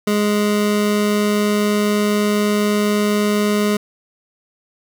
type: tone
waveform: 25% pulse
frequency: 208 Hz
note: G#3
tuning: 3 cents sharp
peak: -11 dBFS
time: 0.07-3.77 s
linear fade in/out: 5 ms
effects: none